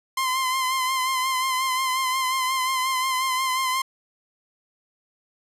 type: tone with vibrato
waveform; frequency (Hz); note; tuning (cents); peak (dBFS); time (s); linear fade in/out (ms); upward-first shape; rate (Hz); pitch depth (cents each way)
sawtooth; 1039; C6; -12; -18; 0.17-3.82; 5; sine; 5.6; 37
effects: resampled to 32000 Hz